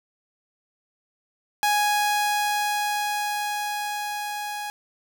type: tone with level ramp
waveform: sawtooth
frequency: 830.6 Hz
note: G#5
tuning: in tune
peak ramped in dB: -15 to -26 dBFS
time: 1.63-4.7 s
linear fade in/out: 0 ms
effects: 8-bit